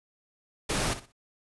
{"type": "noise with echo", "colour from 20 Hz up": "pink", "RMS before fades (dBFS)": -28, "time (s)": [0.69, 0.94], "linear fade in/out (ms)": 10, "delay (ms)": 61, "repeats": 3, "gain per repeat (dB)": -12, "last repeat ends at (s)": 1.123, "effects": ["resampled to 24000 Hz"]}